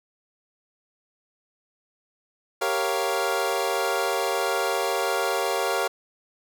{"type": "chord", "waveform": "25% pulse", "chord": "G half-diminished seventh", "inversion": "none", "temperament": "equal", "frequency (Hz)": [392, 466.2, 554.4, 698.5], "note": ["G4", "Bb4", "Db5", "F5"], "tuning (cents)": [0, 0, 0, 0], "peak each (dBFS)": -25, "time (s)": [2.61, 5.88], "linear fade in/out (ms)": 10, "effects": []}